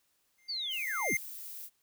square tone with exponential growth, 2100 Hz, C7, 6 cents sharp, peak -27 dBFS, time 0.38-1.17 s, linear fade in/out 5 ms, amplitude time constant 170 ms
sine linear sweep, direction down, 4734 to 55.3 Hz, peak -33 dBFS, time 0.48-1.15 s, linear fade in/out 20 ms
violet noise, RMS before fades -44 dBFS, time 0.69-1.7 s, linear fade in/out 50 ms
effects white hiss -74 dBFS RMS until 1.82 s

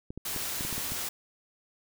clicks, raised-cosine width 3 ms, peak -25 dBFS, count 8, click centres 0.105 / 0.176 / 0.363 / 0.609 / 0.65 / 0.727 / 0.78 / 0.92 s
white noise, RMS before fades -34 dBFS, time 0.25-1.09 s, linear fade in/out 5 ms
effects none

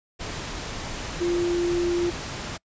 sine tone in noise, 347.8 Hz, F4, 7 cents flat, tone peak -21 dBFS, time 1.2-2.11 s, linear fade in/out 20 ms, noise pink, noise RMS -33 dBFS, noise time 0.19-2.58 s, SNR +9 dB, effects noise-tail reverb RT60 0.1 s tail -26 dB re dry + resampled to 16000 Hz

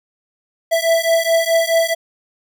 square beating tone pair, 659.3 / 664 Hz, E5 / E5, 0 / +12 cents, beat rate 4.7 Hz, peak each -17 dBFS, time 0.71-1.95 s, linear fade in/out 20 ms, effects none

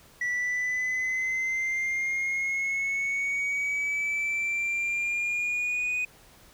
sine linear sweep, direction up, 1952 to 2489 Hz, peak -23 dBFS, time 0.21-6.05 s, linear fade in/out 5 ms, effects tanh soft clip ceiling -25 dBFS + pink hiss -55 dBFS RMS until 6.53 s

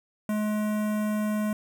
square tone with notch filter, 211.9 Hz, G#3, 35 cents sharp, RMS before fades -27 dBFS, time 0.29-1.53 s, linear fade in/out 2 ms, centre 4300 Hz, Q 0.59, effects none

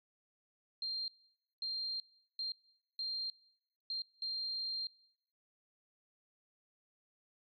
sine tone bursts at uneven times, 4186 Hz, C8, in tune, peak -36 dBFS, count 6, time 0.82-1.08 / 1.62-2 / 2.39-2.52 / 2.99-3.3 / 3.9-4.02 / 4.22-4.87 s, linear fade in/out 2 ms, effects noise-tail reverb RT60 1.0 s tail -25 dB re dry

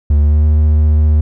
triangle tone with pitch glide, 73.4 to 76.25 Hz, D2 to D#2, 0 to -34 cents, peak -5 dBFS, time 0.1-1.21 s, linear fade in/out 5 ms, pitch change +66 cents, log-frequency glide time 0.21-0.46 s, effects none

